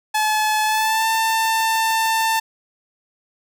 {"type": "tone with pitch glide", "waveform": "sawtooth", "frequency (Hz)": [859, 893.4], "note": ["A5", "A5"], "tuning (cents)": [-42, 26], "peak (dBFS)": -13, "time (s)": [0.14, 2.4], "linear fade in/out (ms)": 10, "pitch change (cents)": 68, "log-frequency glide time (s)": [0.64, 1.08], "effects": []}